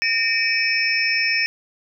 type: tone cluster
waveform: sine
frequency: 1831 / 2316 / 2543 / 5320 Hz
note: A#6 / D7 / D#7 / E8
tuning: -32 / -25 / +37 / +15 cents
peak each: -23 dBFS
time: 0.02-1.46 s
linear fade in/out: 0 ms
effects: none